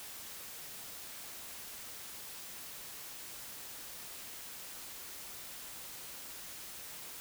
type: silence
effects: white hiss -47 dBFS RMS until 7.2 s